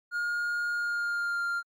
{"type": "tone with pitch glide", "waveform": "triangle", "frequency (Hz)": [1425, 1394.9], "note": ["F6", "F6"], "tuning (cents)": [34, -2], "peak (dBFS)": -26, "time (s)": [0.11, 1.63], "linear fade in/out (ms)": 50, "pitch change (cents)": -36, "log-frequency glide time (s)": [0.71, 1.44], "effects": ["AAC 64 kbps"]}